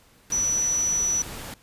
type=tone in noise; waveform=sine; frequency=5920 Hz; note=F#8; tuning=in tune; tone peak=-21 dBFS; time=0.32-1.22 s; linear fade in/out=2 ms; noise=pink; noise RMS=-37 dBFS; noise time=0.3-1.54 s; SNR=+13 dB; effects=pink hiss -57 dBFS RMS until 1.62 s + resampled to 32000 Hz